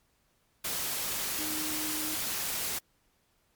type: tone in noise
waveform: sine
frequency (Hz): 308.9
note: D#4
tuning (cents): -12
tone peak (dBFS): -38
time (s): 1.38-2.15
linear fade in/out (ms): 10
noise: white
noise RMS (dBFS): -33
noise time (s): 0.64-2.79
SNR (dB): -8
effects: pink hiss -71 dBFS RMS until 3.55 s + MP3 96 kbps